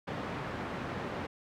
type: band-pass noise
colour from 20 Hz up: pink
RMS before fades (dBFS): -38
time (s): 0.07-1.27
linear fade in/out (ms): 10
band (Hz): 110 to 1900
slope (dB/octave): 12
effects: none